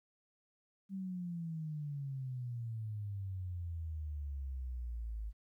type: exponential sweep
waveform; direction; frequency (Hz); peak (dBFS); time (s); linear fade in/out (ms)
sine; down; 196.1 to 51.91; -38; 0.89-5.33; 50
effects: 13-bit